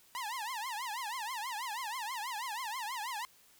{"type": "tone with vibrato", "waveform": "sawtooth", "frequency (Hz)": 937, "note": "A#5", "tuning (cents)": 9, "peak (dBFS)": -33, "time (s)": [0.15, 3.25], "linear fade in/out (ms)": 0, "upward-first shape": "triangle", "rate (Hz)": 6.2, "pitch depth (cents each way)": 260, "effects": ["white hiss -63 dBFS RMS until 3.59 s"]}